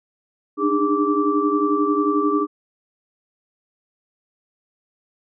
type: tone cluster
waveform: sine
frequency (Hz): 294.6 / 305.8 / 407.9 / 1166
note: D4 / D#4 / G#4 / D6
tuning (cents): +6 / -30 / -31 / -13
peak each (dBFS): -22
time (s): 0.57-2.47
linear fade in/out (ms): 50
effects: none